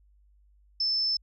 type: tone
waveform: sine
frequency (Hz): 5274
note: E8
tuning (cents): 0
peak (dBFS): -24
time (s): 0.8-1.17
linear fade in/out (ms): 5
effects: added 50 Hz sine -58 dBFS peak until 1.22 s